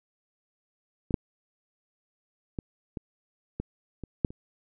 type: clicks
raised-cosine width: 3 ms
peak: -19 / -8 / -19 / -21 / -18 / -24 / -9 / -29 dBFS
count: 8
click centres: 1.108 / 1.142 / 2.588 / 2.972 / 3.6 / 4.037 / 4.248 / 4.305 s
effects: none